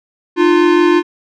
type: tone pair together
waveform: square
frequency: 303.2 / 349.2 Hz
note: D#4 / F4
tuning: -45 / 0 cents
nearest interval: major second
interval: 245 cents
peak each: -14 / -10 dBFS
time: 0.36-1.03 s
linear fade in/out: 50 ms
effects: low-pass 3000 Hz 12 dB/octave